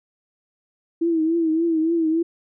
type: tone with vibrato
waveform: sine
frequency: 326.5 Hz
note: E4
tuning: 17 cents flat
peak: -17 dBFS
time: 1.01-2.23 s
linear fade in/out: 10 ms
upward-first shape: triangle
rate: 3.5 Hz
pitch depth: 79 cents each way
effects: none